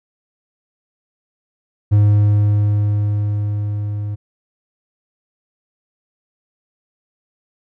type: tone with level ramp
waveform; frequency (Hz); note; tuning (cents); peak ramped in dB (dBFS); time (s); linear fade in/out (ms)
triangle; 103.7; G#2; -2; -6 to -19; 1.91-4.16; 20
effects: none